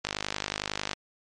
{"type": "click train", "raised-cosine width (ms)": 0.2, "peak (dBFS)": -11, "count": 46, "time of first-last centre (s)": [0.05, 0.932], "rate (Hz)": 51, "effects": ["MP3 48 kbps"]}